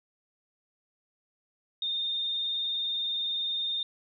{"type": "tone with vibrato", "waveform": "sine", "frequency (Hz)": 3650, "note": "A#7", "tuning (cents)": -37, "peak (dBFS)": -28, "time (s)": [1.82, 3.83], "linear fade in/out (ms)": 2, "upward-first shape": "triangle", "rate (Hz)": 20, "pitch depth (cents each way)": 39, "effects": []}